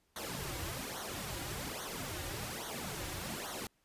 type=noise with flanger; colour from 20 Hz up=pink; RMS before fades=-41 dBFS; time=0.16-3.67 s; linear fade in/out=2 ms; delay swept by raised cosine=0.39 to 4.69 ms; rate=1.2 Hz; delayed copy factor=-0.8; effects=pink hiss -75 dBFS RMS until 3.84 s + resampled to 32000 Hz